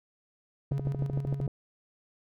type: tone with tremolo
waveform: triangle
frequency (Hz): 138.59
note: C#3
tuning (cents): 0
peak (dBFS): -25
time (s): 0.71-1.47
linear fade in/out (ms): 5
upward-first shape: square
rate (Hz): 7.1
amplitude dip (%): 50
type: click train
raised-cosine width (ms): 2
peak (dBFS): -21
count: 11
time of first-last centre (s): 0.72-1.478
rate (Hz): 13.2
effects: none